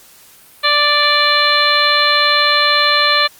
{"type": "harmonic tone", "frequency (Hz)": 587.3, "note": "D5", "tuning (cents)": 0, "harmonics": [1, 2, 3, 4, 5, 6, 7], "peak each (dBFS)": [-21, -16, -17, -19, -22, -19, -16], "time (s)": [0.63, 3.28], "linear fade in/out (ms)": 20, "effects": ["white hiss -44 dBFS RMS until 3.39 s", "Opus 48 kbps"]}